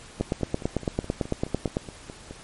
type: two click trains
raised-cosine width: 2 ms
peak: -10 / -23 dBFS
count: 15 / 11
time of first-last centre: 0.21-1.769 / 0.2-2.31 s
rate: 8.98 / 4.74 Hz
effects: pink hiss -46 dBFS RMS until 2.43 s + MP3 48 kbps